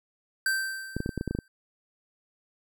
square tone with exponential decay, 1559 Hz, G6, 10 cents flat, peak -23 dBFS, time 0.46-1.48 s, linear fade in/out 2 ms, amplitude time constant 220 ms
clicks, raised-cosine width 3 ms, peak -16 dBFS, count 10, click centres 0.966 / 1.004 / 1.061 / 1.092 / 1.177 / 1.211 / 1.277 / 1.31 / 1.35 / 1.388 s
effects none

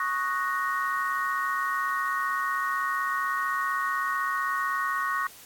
sine chord, D# minor seventh, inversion third, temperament equal, 1108.7 / 1244.5 / 1480 / 1864.7 Hz, C#6 / D#6 / F#6 / A#6, 0 / 0 / 0 / 0 cents, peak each -28 / -34 / -33 / -31 dBFS, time 0-5.27 s, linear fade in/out 2 ms, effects white hiss -49 dBFS RMS until 5.45 s + AAC 64 kbps

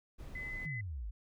brown noise, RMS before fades -46 dBFS, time 0.18-0.67 s, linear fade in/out 20 ms
sine tone, 2024 Hz, B6, 42 cents sharp, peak -40 dBFS, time 0.35-0.81 s, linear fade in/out 5 ms
sine exponential sweep, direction down, 164.81 to 46.25 Hz, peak -38 dBFS, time 0.65-1.11 s, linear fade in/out 10 ms
effects none

